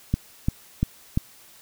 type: click train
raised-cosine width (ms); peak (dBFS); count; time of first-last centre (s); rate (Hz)
5; -8; 4; 0.14-1.174; 2.9
effects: white hiss -51 dBFS RMS until 1.61 s